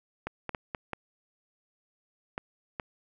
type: clicks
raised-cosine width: 0.5 ms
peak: -18 dBFS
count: 7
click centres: 0.27 / 0.493 / 0.548 / 0.748 / 0.933 / 2.379 / 2.798 s
effects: none